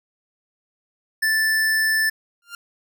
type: tone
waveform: square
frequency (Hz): 1760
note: A6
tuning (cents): 0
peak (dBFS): -18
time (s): 1.22-2.1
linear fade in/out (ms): 10
type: tone with exponential growth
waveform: sawtooth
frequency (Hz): 1396.9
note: F6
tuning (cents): 0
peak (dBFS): -26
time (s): 2.42-2.55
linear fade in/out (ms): 2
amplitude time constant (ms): 28
effects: none